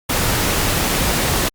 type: noise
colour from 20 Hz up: pink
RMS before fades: -18 dBFS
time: 0.09-1.49 s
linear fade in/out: 10 ms
effects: Opus 48 kbps